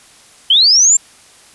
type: linear sweep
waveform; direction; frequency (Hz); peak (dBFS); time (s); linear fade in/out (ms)
sine; up; 2989 to 7459; -6; 0.5-0.97; 5
effects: white hiss -44 dBFS RMS until 1.54 s + resampled to 24000 Hz